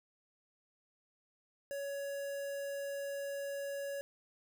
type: tone with notch filter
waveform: square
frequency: 560 Hz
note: C#5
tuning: 18 cents sharp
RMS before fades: -40 dBFS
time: 1.71-4.01 s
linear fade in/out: 0 ms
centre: 3600 Hz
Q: 1.3
effects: none